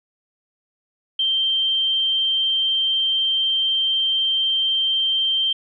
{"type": "tone", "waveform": "sine", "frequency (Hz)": 3142, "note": "G7", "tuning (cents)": 3, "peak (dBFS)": -17, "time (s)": [1.19, 5.53], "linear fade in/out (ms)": 5, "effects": []}